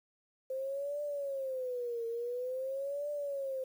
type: tone with vibrato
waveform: sine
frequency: 520 Hz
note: C5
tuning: 11 cents flat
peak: -34 dBFS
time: 0.5-3.64 s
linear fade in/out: 5 ms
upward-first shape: triangle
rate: 0.48 Hz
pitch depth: 220 cents each way
effects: 10-bit